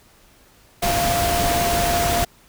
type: tone in noise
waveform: sine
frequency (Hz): 694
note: F5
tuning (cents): -11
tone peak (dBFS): -20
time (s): 0.82-2.25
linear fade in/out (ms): 10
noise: pink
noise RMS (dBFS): -22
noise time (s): 0.82-2.25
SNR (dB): -1
effects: pink hiss -53 dBFS RMS until 2.48 s